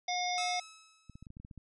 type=harmonic tone; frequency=719 Hz; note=F#5; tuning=50 cents flat; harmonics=1 / 3 / 5 / 7 / 8; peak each=-33 / -38 / -40 / -41 / -42 dBFS; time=0.08-0.6 s; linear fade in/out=5 ms
type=tone with exponential decay; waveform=10% pulse; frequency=1294 Hz; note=E6; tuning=32 cents flat; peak=-29 dBFS; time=0.38-1.26 s; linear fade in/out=0 ms; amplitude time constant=190 ms
type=clicks; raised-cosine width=5 ms; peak=-36 dBFS; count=10; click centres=1.097 / 1.155 / 1.226 / 1.268 / 1.304 / 1.369 / 1.4 / 1.449 / 1.512 / 1.577 s
effects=resampled to 24000 Hz